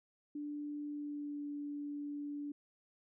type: tone with pitch glide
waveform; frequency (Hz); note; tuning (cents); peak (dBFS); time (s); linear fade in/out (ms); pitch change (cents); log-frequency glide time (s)
sine; 293.7 to 290.2; D4 to D4; 0 to -21; -39; 0.35-2.52; 5; -21; 0.87-1.47
effects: none